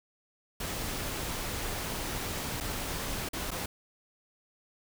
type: noise with dropouts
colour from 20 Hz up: pink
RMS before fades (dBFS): -35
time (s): 0.6-3.66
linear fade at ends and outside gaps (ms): 5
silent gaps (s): 2.603-2.607 / 3.289-3.332 / 3.507-3.514
effects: none